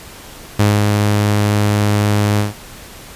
sawtooth tone with ADSR envelope, 103.83 Hz, G#2, in tune, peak -5 dBFS, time 0.59-2.54 s, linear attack 7 ms, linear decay 210 ms, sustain -3 dB, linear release 150 ms, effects pink hiss -36 dBFS RMS until 3.15 s + resampled to 32000 Hz

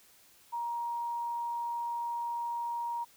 sine tone, 943 Hz, A#5, 20 cents sharp, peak -32 dBFS, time 0.52-3.05 s, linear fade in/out 20 ms, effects white hiss -61 dBFS RMS until 3.16 s

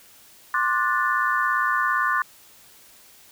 sine chord, D dominant seventh, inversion third, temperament just, 1057.2 / 1174.7 / 1468.3 / 1762 Hz, C6 / D6 / F#6 / A6, +18 / 0 / -14 / +2 cents, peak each -25 dBFS, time 0.54-2.22 s, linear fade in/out 2 ms, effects white hiss -51 dBFS RMS until 3.31 s

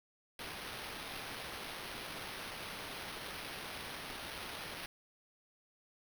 violet noise with sample-and-hold, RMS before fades -45 dBFS, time 0.39-4.86 s, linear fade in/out 2 ms, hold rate 7350 Hz, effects none

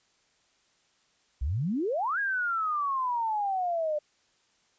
sine exponential two-way sweep, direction up then down, 58.27 to 1661.2 to 590 Hz, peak -26 dBFS, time 1.41-3.99 s, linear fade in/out 10 ms, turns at 2.19 s, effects white hiss -68 dBFS RMS until 4.78 s + resampled to 16000 Hz

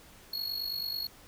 square tone with amplitude modulation, 4328 Hz, C#8, 42 cents flat, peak -30 dBFS, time 0.33-1.07 s, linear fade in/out 5 ms, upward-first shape sine, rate 49.2 Hz, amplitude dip 70%, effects pink hiss -55 dBFS RMS until 1.27 s

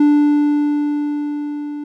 triangle tone with level ramp, 293.7 Hz, D4, in tune, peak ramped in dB -6 to -22 dBFS, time 0-1.84 s, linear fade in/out 5 ms, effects none

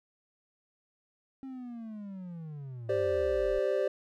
triangle linear sweep, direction down, 270 to 34.65 Hz, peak -37 dBFS, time 1.43-3.59 s, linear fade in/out 0 ms
triangle chord, G suspended fourth, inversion none, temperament equal, 392 / 523.3 / 587.3 Hz, G4 / C5 / D5, 0 / 0 / 0 cents, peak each -29 dBFS, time 2.89-3.88 s, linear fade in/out 5 ms
effects none

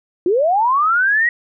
sine linear sweep, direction up, 331.6 to 1930 Hz, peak -12 dBFS, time 0.26-1.29 s, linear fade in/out 2 ms, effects none

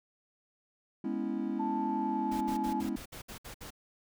triangle chord, C# minor seventh, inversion second, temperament equal with one note detuned, 207.7 / 246.9 / 277.2 / 327.5 Hz, G#3 / B3 / C#4 / E4, 0 / 0 / 0 / -11 cents, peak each -35 dBFS, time 1.04-2.96 s, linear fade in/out 5 ms
sine tone with pitch glide, 880 to 854.9 Hz, A5 to G#5, 0 to +50 cents, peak -33 dBFS, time 1.59-2.81 s, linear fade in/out 10 ms, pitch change -50 cents, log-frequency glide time 1.79-2.69 s
pink noise bursts, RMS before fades -45 dBFS, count 9, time 2.31-3.706 s, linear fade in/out 10 ms, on 100 ms, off 62 ms
effects none

